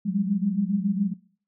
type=tone cluster; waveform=sine; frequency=180.9 / 199.5 / 206.7 Hz; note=F#3 / G3 / G#3; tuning=-39 / +31 / -8 cents; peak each=-26 dBFS; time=0.05-1.14 s; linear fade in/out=20 ms; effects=noise-tail reverb RT60 0.5 s tail -21 dB re dry